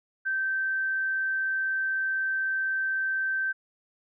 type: tone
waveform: sine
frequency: 1554 Hz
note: G6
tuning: 16 cents flat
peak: -25 dBFS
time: 0.25-3.53 s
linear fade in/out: 20 ms
effects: none